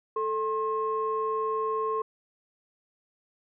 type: tone pair together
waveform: sine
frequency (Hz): 440 / 1068.5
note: A4 / C6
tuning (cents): 0 / +36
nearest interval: octave + minor third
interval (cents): 1536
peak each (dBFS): -28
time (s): 0.16-2.02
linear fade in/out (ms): 5
effects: tanh soft clip ceiling -18 dBFS